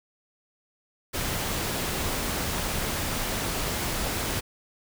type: noise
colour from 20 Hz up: pink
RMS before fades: -29 dBFS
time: 1.13-4.41 s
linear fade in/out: 20 ms
effects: none